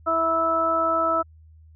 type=harmonic tone; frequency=327.6 Hz; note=E4; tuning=11 cents flat; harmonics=1 / 2 / 3 / 4; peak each=-31 / -24 / -32 / -21 dBFS; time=0.06-1.23 s; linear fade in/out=20 ms; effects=added 79 Hz sine -47 dBFS peak until 1.75 s